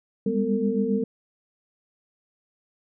sine tone cluster, 198.3 / 205.7 / 248.6 / 452.4 Hz, G3 / G#3 / B3 / A4, +20 / -16 / +12 / +48 cents, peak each -27 / -26 / -28 / -26 dBFS, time 0.26-1.04 s, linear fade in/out 5 ms, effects none

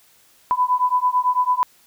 sine beating tone pair, 994 / 1003 Hz, B5 / B5, +11 / +26 cents, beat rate 9 Hz, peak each -19 dBFS, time 0.51-1.63 s, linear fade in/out 0 ms, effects white hiss -55 dBFS RMS until 1.86 s

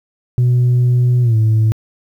sine tone with pitch glide, 123.47 to 110 Hz, B2 to A2, 0 to 0 cents, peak -7 dBFS, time 0.38-1.72 s, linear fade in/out 0 ms, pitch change -200 cents, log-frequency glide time 1.22-1.36 s, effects tanh soft clip ceiling -8 dBFS + 8-bit

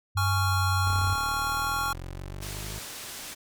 sine tone with pitch glide, 96.1 to 93.42 Hz, G2 to F#2, -34 to +17 cents, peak -24 dBFS, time 0.15-1.15 s, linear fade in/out 20 ms, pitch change -49 cents, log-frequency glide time 0.33-0.58 s
square chord, Db major, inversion second, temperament just, 831.5 / 1108.7 / 1385.9 Hz, Ab5 / Db6 / F6, +2 / 0 / -14 cents, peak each -34 / -32 / -30 dBFS, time 0.17-1.93 s, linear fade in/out 5 ms
20% pulse exponential sweep, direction up, 34.39 to 53 Hz, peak -31 dBFS, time 0.87-2.79 s, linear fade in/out 0 ms
white low-pass noise, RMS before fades -40 dBFS, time 2.41-3.35 s, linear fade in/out 20 ms, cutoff 10000 Hz, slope 12 dB/octave
effects none

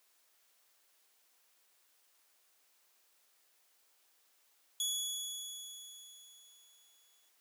20% pulse tone with exponential decay, 3382 Hz, G#7, 31 cents sharp, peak -26 dBFS, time 4.8-7.29 s, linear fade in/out 2 ms, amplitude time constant 540 ms, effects white hiss -71 dBFS RMS until 7.4 s + high-pass 400 Hz 12 dB/octave

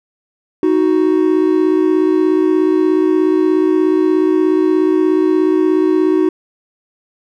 triangle tone pair together, 313.2 / 370 Hz, D#4 / F#4, +11 / 0 cents, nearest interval minor third, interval 289 cents, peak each -11 dBFS, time 0.63-6.29 s, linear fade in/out 2 ms, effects none

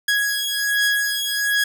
sawtooth beating tone pair, 1661.2 / 1662.5 Hz, G#6 / G#6, 0 / +1 cents, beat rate 1.3 Hz, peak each -18 / -18 dBFS, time 0.08-1.64 s, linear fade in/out 5 ms, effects none

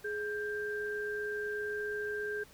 sine tone pair together, 419 / 1582 Hz, G#4 / G6, +15 / +15 cents, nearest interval octave + major seventh, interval 2300 cents, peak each -36 / -37 dBFS, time 0.04-2.44 s, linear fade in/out 10 ms, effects pink hiss -58 dBFS RMS until 2.53 s

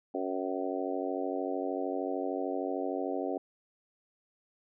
harmonic tone with a mistuned harmonic, 93.2 Hz, F#2, 13 cents sharp, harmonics 3 / 4 / 5 / 6 / 7 / 8, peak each -36 / -37 / -38 / -39 / -39 / -40 dBFS, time 0.14-3.38 s, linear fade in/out 5 ms, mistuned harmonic 8, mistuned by +23 cents, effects none

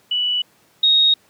sine tone pair in turn, 2956 / 3750 Hz, F#7 / A#7, -2 / +10 cents, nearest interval major third, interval 412 cents, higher second, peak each -17 / -11 dBFS, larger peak second, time 0.11-0.42 / 0.83-1.14 s, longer neither, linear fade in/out 5 ms, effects pink hiss -56 dBFS RMS until 1.29 s + high-pass 150 Hz 12 dB/octave

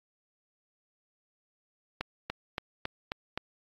accelerating click train, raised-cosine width 0.3 ms, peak -16 dBFS, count 6, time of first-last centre 2.01-3.376 s, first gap 290 ms, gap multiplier 0.97, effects AAC 32 kbps

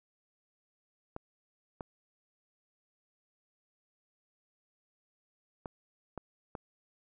clicks, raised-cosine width 1 ms, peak -25 dBFS, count 5, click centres 1.164 / 1.808 / 5.658 / 6.177 / 6.552 s, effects none

